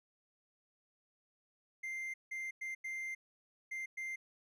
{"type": "tone bursts at uneven times", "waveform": "triangle", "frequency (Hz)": 2093, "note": "C7", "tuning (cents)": 0, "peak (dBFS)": -37, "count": 6, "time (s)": [[1.83, 2.14], [2.31, 2.51], [2.61, 2.75], [2.84, 3.15], [3.71, 3.86], [3.97, 4.16]], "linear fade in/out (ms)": 10, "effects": []}